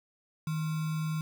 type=tone with sample-and-hold; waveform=sine; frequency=157.6 Hz; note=D#3; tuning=23 cents sharp; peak=-29 dBFS; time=0.47-1.21 s; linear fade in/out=2 ms; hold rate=1225 Hz; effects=none